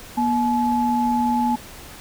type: tone pair together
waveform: sine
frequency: 240.4 / 856.7 Hz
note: B3 / A5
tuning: -46 / -46 cents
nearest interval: octave + minor seventh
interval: 2200 cents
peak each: -20 dBFS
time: 0.17-1.56 s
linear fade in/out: 10 ms
effects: pink hiss -40 dBFS RMS until 2 s